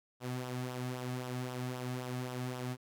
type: tone with flanger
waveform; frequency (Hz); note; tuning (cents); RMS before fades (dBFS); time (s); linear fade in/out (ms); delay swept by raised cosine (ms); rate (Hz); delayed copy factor
sawtooth; 126; B2; +35; -39; 0.2-2.77; 50; 0.44 to 2.14; 3.8; -0.55
effects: none